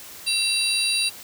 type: tone cluster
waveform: sine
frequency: 2721 / 3930 / 4703 / 9560 Hz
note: F7 / B7 / D8 / D9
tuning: -46 / -9 / +2 / +30 cents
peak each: -25 dBFS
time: 0.26-1.1 s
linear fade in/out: 20 ms
effects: tanh soft clip ceiling -10 dBFS + white hiss -41 dBFS RMS until 1.23 s